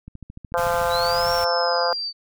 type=click train; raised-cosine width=5 ms; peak=-25 dBFS; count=11; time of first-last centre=0.08-0.815 s; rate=13.6 Hz
type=harmonic tone; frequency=172.4 Hz; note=F3; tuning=22 cents flat; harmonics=3 / 4 / 5 / 6 / 7 / 8 / 9; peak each=-23 / -25 / -27 / -29 / -30 / -31 / -32 dBFS; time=0.54-1.93 s; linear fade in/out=0 ms
type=band-stop noise; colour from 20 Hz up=pink; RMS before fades=-34 dBFS; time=0.57-1.45 s; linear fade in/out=10 ms; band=180 to 1100 Hz; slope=48 dB/octave
type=linear two-way sweep; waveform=sine; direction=up then down; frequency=3777 to 5510 to 4558 Hz; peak=-25 dBFS; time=0.89-2.13 s; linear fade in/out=50 ms; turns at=1.31 s
effects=none